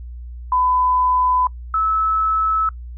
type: tone pair in turn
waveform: sine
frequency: 1004 / 1301.7 Hz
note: B5 / E6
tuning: +28 / -22 cents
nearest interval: major third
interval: 450 cents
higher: second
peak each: -14 / -15 dBFS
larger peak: first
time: 0.52-1.47 / 1.74-2.69 s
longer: neither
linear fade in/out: 2 ms
effects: noise-tail reverb RT60 0.1 s tail -24 dB re dry + added 60 Hz sine -30 dBFS peak until 2.97 s